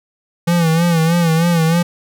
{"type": "tone with vibrato", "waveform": "square", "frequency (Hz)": 166.9, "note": "E3", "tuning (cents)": 22, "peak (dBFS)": -12, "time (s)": [0.47, 1.83], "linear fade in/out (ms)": 10, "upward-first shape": "sine", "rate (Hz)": 3.2, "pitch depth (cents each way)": 72, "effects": []}